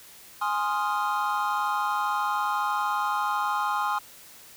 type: chord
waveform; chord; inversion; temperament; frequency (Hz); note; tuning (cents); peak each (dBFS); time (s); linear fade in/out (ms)
triangle; F minor seventh; first; equal; 830.6 / 1046.5 / 1244.5 / 1396.9; Ab5 / C6 / Eb6 / F6; 0 / 0 / 0 / 0; -27 / -27 / -28 / -31; 0.41-3.99; 10
effects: white hiss -49 dBFS RMS until 4.56 s